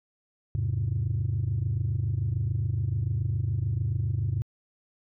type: chord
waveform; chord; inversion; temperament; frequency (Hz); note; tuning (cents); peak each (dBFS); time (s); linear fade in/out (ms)
sine; E augmented; none; equal; 82.41 / 103.83 / 130.81; E2 / G#2 / B#2; 0 / 0 / 0; -31 / -26 / -28; 0.55-4.42; 0
effects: tanh soft clip ceiling -20 dBFS